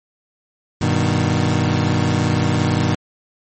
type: chord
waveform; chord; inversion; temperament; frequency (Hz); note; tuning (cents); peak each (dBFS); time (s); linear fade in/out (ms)
25% pulse; G augmented; none; equal; 98 / 123.47 / 155.56; G2 / B2 / D#3; 0 / 0 / 0; -16; 0.81-2.95; 5
effects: MP3 32 kbps